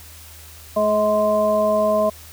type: harmonic tone with a mistuned harmonic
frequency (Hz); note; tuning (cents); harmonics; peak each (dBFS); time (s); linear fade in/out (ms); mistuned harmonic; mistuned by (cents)
212.3; G#3; +38; 1 / 2 / 3 / 5; -25 / -28 / -16 / -24; 0.76-2.1; 10; 5; -33
effects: added 79 Hz sine -43 dBFS peak until 2.32 s + white hiss -43 dBFS RMS until 2.32 s